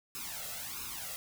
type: noise with flanger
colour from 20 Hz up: white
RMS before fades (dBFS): -41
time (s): 0.15-1.16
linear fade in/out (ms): 0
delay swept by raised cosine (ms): 0.76 to 1.55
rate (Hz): 1.5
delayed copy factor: +1
effects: none